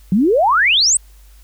sine exponential sweep, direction up, 174.61 to 8640 Hz, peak -10 dBFS, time 0.12-0.97 s, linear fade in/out 2 ms, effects added 50 Hz sine -41 dBFS peak until 1.43 s + white hiss -53 dBFS RMS until 1.43 s

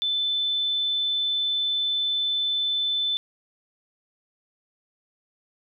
sine tone, 3520 Hz, A7, in tune, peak -22 dBFS, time 0.02-3.17 s, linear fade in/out 0 ms, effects none

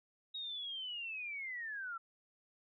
sine linear sweep, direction down, 3800 to 1318.5 Hz, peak -40 dBFS, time 0.34-1.98 s, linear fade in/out 10 ms, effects none

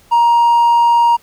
triangle tone, 941 Hz, A#5, 16 cents sharp, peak -5 dBFS, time 0.11-1.17 s, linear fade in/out 20 ms, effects tanh soft clip ceiling -2 dBFS + pink hiss -49 dBFS RMS until 1.22 s

